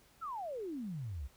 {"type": "exponential sweep", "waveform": "sine", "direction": "down", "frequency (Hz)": [1396.9, 61], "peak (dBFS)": -38, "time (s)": [0.21, 1.28], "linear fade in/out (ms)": 20, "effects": ["pink hiss -65 dBFS RMS until 1.36 s"]}